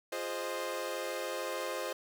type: chord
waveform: sawtooth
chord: F minor seventh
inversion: none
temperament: equal with one note detuned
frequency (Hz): 349.2 / 415.3 / 523.3 / 616.5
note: F4 / Ab4 / C5 / Eb5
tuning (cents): 0 / 0 / 0 / -16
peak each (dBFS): -39 / -39 / -34 / -37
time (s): 0.12-1.93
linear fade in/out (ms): 5
effects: none